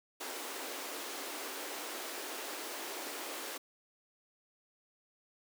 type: high-pass noise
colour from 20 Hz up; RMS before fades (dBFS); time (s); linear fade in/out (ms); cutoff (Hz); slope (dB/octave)
pink; -42; 0.2-3.58; 10; 280; 48
effects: none